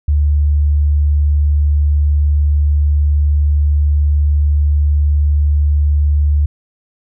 sine tone, 73.42 Hz, D2, in tune, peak -9 dBFS, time 0.08-6.46 s, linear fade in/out 5 ms, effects none

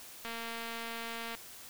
click train, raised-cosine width 0.3 ms, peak -25 dBFS, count 254, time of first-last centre 0.25-1.35 s, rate 230 Hz, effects white hiss -50 dBFS RMS until 1.69 s

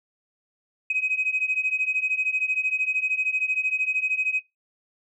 sine beating tone pair, 2518 / 2531 Hz, D#7 / D#7, +20 / +29 cents, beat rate 13 Hz, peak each -25 / -23 dBFS, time 0.9-4.4 s, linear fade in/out 5 ms, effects noise-tail reverb RT60 0.2 s tail -21 dB re dry + tanh soft clip ceiling -15 dBFS

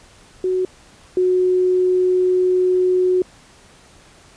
sine tone pair in turn, 370 / 366.4 Hz, F#4 / F#4, 0 / -17 cents, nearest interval unison, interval 17 cents, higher first, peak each -16 / -13 dBFS, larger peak second, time 0.44-0.65 / 1.17-3.22 s, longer second, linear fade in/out 2 ms, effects pink hiss -48 dBFS RMS until 4.36 s + resampled to 22050 Hz

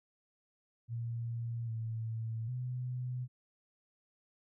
sine tone with pitch steps, 116.8 / 112.7 / 125.3 Hz, A#2 / A2 / B2, +4 / +42 / +25 cents, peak -35 dBFS, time 0.88-3.28 s, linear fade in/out 50 ms, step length 800 ms, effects none

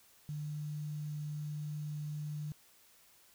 sine tone with quantisation, 149.8 Hz, D3, 35 cents sharp, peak -37 dBFS, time 0.29-2.52 s, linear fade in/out 0 ms, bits 10, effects white hiss -64 dBFS RMS until 3.34 s

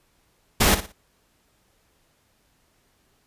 pink noise with echo, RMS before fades -17 dBFS, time 0.6-0.75 s, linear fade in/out 10 ms, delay 58 ms, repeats 3, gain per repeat -11 dB, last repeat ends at 0.924 s, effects pink hiss -65 dBFS RMS until 3.26 s + resampled to 32000 Hz

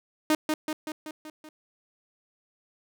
sawtooth tone with echo, 308.6 Hz, D#4, 14 cents flat, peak -16 dBFS, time 0.3-0.35 s, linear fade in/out 2 ms, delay 190 ms, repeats 6, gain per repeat -4 dB, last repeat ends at 1.49 s, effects none

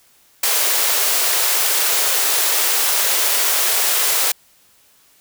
white high-pass noise, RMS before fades -17 dBFS, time 0.43-4.32 s, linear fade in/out 5 ms, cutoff 370 Hz, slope 48 dB/octave, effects white hiss -54 dBFS RMS until 5.2 s

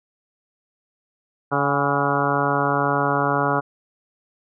harmonic tone with a mistuned harmonic, 142 Hz, C#3, 42 cents sharp, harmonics 1 / 2 / 3 / 4 / 5 / 6 / 7 / 8 / 9 / 10, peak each -27 / -27 / -27 / -27 / -27 / -27 / -27 / -27 / -27 / -27 dBFS, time 1.51-3.61 s, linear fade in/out 20 ms, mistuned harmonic 6, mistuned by -45 cents, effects none

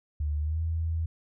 sine tone with pitch glide, 74.4 to 81.6 Hz, D2 to E2, +23 to -17 cents, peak -26 dBFS, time 0.2-1.06 s, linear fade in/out 5 ms, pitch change +160 cents, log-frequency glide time 0.4-0.61 s, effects none

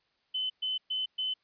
sine tone bursts, 3037 Hz, F#7, 44 cents sharp, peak -29 dBFS, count 4, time 0.34-1.34 s, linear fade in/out 10 ms, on 160 ms, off 120 ms, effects white hiss -73 dBFS RMS until 1.43 s + resampled to 11025 Hz

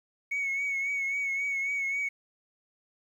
sine tone with vibrato, 2218 Hz, C#7, in tune, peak -26 dBFS, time 0.31-2.09 s, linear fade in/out 10 ms, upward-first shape triangle, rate 3.7 Hz, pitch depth 46 cents each way, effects tanh soft clip ceiling -25 dBFS + 10-bit

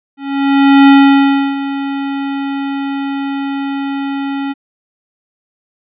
square tone with ADSR envelope, 276.7 Hz, C#4, 3 cents flat, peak -3 dBFS, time 0.17-4.54 s, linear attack 710 ms, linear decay 670 ms, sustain -14 dB, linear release 27 ms, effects resampled to 8000 Hz

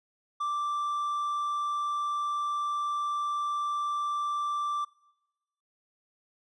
triangle tone, 1174 Hz, D6, 1 cent flat, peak -26 dBFS, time 0.4-4.85 s, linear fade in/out 10 ms, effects noise-tail reverb RT60 1.0 s tail -24 dB re dry + resampled to 24000 Hz

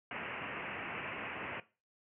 white low-pass noise, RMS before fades -42 dBFS, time 0.11-1.6 s, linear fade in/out 2 ms, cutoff 2800 Hz, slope 96 dB/octave, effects noise-tail reverb RT60 0.3 s tail -17 dB re dry + high-pass 100 Hz 12 dB/octave

